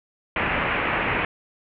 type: low-pass noise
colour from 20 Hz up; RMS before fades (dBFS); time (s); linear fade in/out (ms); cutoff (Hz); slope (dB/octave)
white; -24; 0.36-1.25; 2; 2600; 48
effects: none